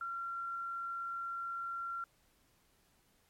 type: tone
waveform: sine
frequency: 1371 Hz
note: F6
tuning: 32 cents flat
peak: -37 dBFS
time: 0.01-2.04 s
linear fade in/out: 2 ms
effects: pink hiss -71 dBFS RMS until 3.29 s + MP3 64 kbps